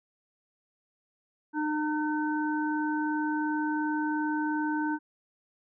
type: harmonic tone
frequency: 303.8 Hz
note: D#4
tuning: 41 cents flat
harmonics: 1 / 3 / 5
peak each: -28 / -33 / -35 dBFS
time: 1.53-4.99 s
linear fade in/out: 50 ms
effects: none